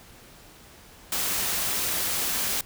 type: noise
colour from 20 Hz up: white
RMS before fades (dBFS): -27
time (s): 1.12-2.61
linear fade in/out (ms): 2
effects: pink hiss -50 dBFS RMS until 2.65 s